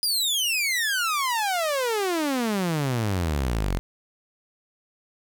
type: exponential sweep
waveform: sawtooth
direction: down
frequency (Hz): 4978 to 41.87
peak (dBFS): -19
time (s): 0.03-3.79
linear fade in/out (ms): 0
effects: 9-bit